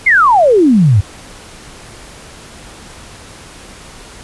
sine exponential sweep, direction down, 2217 to 91.7 Hz, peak -5 dBFS, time 0.06-1.01 s, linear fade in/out 10 ms, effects pink hiss -35 dBFS RMS until 4.23 s + resampled to 24000 Hz

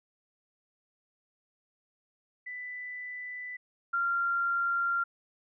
sine tone pair in turn, 1989 / 1384.7 Hz, B6 / F6, +12 / -15 cents, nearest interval tritone, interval 627 cents, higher first, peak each -37 / -26 dBFS, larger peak second, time 2.46-3.57 / 3.93-5.04 s, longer neither, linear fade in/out 10 ms, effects none

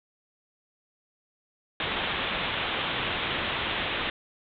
white low-pass noise, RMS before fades -30 dBFS, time 1.8-4.1 s, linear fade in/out 2 ms, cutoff 3700 Hz, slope 96 dB/octave, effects none

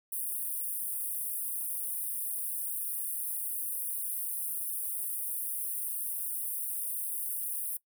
pink high-pass noise, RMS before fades -35 dBFS, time 0.12-7.77 s, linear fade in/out 5 ms, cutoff 9100 Hz, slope 96 dB/octave, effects noise-tail reverb RT60 0.1 s tail -20 dB re dry

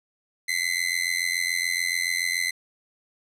sawtooth tone with amplitude modulation, 2048 Hz, C7, 38 cents flat, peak -16 dBFS, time 0.48-2.51 s, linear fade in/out 10 ms, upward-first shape sine, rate 87 Hz, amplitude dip 95%, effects low-pass 12000 Hz 12 dB/octave

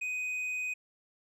sine tone with tanh clipping, 2500 Hz, D#7, 8 cents sharp, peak -33 dBFS, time 0.01-0.74 s, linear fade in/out 10 ms, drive 5 dB, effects none

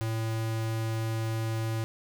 square tone, 112.1 Hz, A2, 33 cents sharp, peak -29 dBFS, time 0.01-1.84 s, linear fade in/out 0 ms, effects none

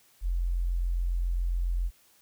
sine tone, 43.65 Hz, F1, in tune, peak -25 dBFS, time 0.21-1.91 s, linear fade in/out 50 ms, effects white hiss -62 dBFS RMS until 2.21 s

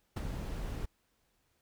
brown noise with ADSR envelope, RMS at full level -32 dBFS, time 0.16-0.86 s, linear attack 10 ms, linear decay 29 ms, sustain -6 dB, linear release 13 ms, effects pink hiss -75 dBFS RMS until 1.61 s

